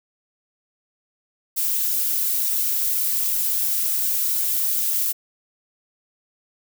violet noise with flanger, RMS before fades -22 dBFS, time 1.56-5.13 s, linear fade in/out 20 ms, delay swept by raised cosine 1.3 to 5.5 ms, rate 2.8 Hz, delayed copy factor +0.65, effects none

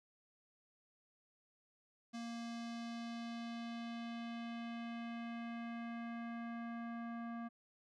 square tone with low-pass filter sweep, 233.1 Hz, A#3, in tune, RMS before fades -45 dBFS, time 2.13-7.49 s, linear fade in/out 20 ms, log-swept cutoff 6000 to 1400 Hz, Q 1.5, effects none

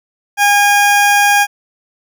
20% pulse tone, 815 Hz, G#5, 33 cents flat, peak -3 dBFS, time 0.37-1.47 s, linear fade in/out 50 ms, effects none

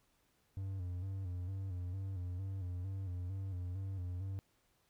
triangle tone with vibrato, 92.9 Hz, F#2, 7 cents sharp, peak -36 dBFS, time 0.57-4.39 s, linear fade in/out 0 ms, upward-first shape square, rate 2.2 Hz, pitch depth 67 cents each way, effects pink hiss -75 dBFS RMS until 4.89 s

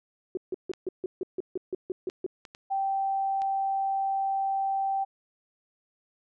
sine tone bursts, 370 Hz, F#4, in tune, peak -27 dBFS, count 12, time 0.35-2.264 s, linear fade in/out 2 ms, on 22 ms, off 150 ms
clicks, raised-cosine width 0.2 ms, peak -27 dBFS, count 5, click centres 0.736 / 2.099 / 2.452 / 2.549 / 3.419 s
sine tone, 780 Hz, G5, 9 cents flat, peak -25 dBFS, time 2.7-5.05 s, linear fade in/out 20 ms
effects none

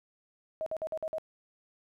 sine tone bursts, 634 Hz, D#5, 32 cents sharp, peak -31 dBFS, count 6, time 0.61-1.183 s, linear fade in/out 0 ms, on 53 ms, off 51 ms, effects 12-bit

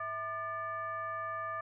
sine tone with frequency modulation, 1200 Hz, D6, 37 cents sharp, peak -35 dBFS, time 0-1.61 s, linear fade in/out 5 ms, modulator 548 Hz, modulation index 0.86, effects none

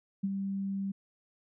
sine tone with ADSR envelope, 195.8 Hz, G3, 2 cents flat, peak -26 dBFS, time 0.23-0.92 s, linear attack 12 ms, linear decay 39 ms, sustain -5 dB, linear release 10 ms, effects none

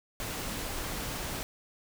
pink noise, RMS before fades -36 dBFS, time 0.2-1.43 s, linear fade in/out 0 ms, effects none

